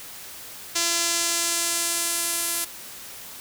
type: tone with band-pass filter sweep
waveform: sawtooth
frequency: 339.5 Hz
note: F4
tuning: 49 cents flat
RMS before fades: -25 dBFS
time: 0.75-2.65 s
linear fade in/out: 10 ms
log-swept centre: 6300 to 11000 Hz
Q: 1.3
effects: white hiss -40 dBFS RMS until 3.4 s